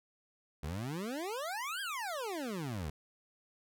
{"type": "exponential two-way sweep", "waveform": "25% pulse", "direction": "up then down", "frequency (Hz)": [69.2, 1656, 69.2], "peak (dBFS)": -33, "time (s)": [0.63, 2.9], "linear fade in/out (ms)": 5, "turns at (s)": 1.81, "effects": []}